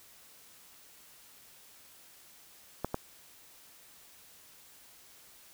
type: clicks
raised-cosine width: 1 ms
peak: -17 dBFS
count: 2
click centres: 2.846 / 2.944 s
effects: white hiss -57 dBFS RMS until 5.53 s